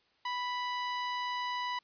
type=tone; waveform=sawtooth; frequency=987.8 Hz; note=B5; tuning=in tune; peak=-29 dBFS; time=0.25-1.79 s; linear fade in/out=5 ms; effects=white hiss -70 dBFS RMS until 1.83 s + resampled to 11025 Hz